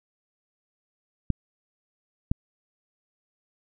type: clicks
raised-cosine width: 5 ms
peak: -10 dBFS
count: 2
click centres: 1.303 / 2.315 s
effects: none